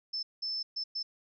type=tone bursts at uneven times; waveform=sine; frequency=5274 Hz; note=E8; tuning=in tune; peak=-32 dBFS; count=4; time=0.13-0.23 / 0.42-0.63 / 0.76-0.84 / 0.95-1.03 s; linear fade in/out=10 ms; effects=none